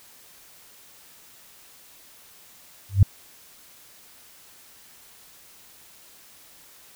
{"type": "tone with exponential growth", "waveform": "sine", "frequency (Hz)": 98, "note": "G2", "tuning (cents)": 0, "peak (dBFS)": -6, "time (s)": [2.89, 3.03], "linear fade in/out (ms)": 5, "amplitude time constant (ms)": 30, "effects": ["white hiss -51 dBFS RMS until 6.95 s"]}